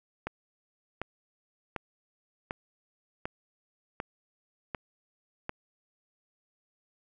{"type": "click train", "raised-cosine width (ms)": 0.5, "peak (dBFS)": -18, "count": 8, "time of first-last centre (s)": [0.27, 5.494], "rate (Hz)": 1.34, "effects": []}